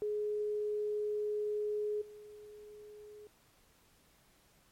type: tone with level steps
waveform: sine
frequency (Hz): 420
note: G#4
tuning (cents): +19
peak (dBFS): -32 / -49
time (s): 0.02-3.27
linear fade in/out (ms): 0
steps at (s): 2.01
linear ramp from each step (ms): 10
effects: pink hiss -67 dBFS RMS until 4.71 s + MP3 64 kbps